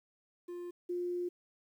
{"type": "tone pair in turn", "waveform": ["triangle", "sine"], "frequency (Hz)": [351.4, 353.8], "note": ["F4", "F4"], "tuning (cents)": [11, 23], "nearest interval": "unison", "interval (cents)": 12, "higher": "second", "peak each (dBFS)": [-38, -33], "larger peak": "second", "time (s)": [[0.48, 0.71], [0.89, 1.29]], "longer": "second", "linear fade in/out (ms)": 10, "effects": ["11-bit"]}